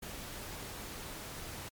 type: noise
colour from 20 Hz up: pink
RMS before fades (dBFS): -44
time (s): 0.02-1.69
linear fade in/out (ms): 10
effects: MP3 96 kbps